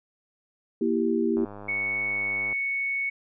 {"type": "chord", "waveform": "sine", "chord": "E diminished", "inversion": "second", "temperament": "equal with one note detuned", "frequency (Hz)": [235.1, 329.6, 392], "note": ["Bb3", "E4", "G4"], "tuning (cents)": [15, 0, 0], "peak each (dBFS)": -26, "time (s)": [0.81, 1.45], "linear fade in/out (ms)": 5}
{"type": "click train", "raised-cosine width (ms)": 1, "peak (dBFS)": -27, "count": 119, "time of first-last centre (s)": [1.37, 2.527], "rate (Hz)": 102}
{"type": "tone", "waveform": "sine", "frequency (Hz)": 2217, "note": "C#7", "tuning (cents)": 0, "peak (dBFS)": -25, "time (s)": [1.68, 3.1], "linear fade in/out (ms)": 10}
{"effects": []}